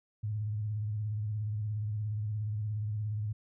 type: tone with vibrato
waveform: sine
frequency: 106.2 Hz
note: G#2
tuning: 39 cents sharp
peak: -31 dBFS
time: 0.23-3.33 s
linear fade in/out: 10 ms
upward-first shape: sine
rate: 17 Hz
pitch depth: 61 cents each way
effects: none